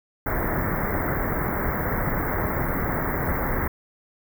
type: band-stop noise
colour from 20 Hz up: pink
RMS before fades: -25 dBFS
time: 0.26-3.68 s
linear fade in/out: 5 ms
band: 2100 to 14000 Hz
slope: 96 dB/octave
effects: none